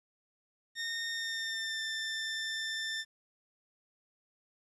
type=tone with pitch glide; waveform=20% pulse; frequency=1837 to 1782.6 Hz; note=A#6 to A6; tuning=-26 to +22 cents; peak=-29 dBFS; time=0.75-3.05 s; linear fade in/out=50 ms; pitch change=-52 cents; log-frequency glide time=1.11-1.82 s; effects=resampled to 24000 Hz + 11-bit